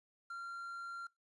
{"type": "tone with quantisation", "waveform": "triangle", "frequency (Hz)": 1380, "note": "F6", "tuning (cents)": -21, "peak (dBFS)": -40, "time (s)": [0.3, 1.07], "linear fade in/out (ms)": 5, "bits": 11, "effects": ["noise-tail reverb RT60 0.2 s tail -23 dB re dry", "resampled to 24000 Hz"]}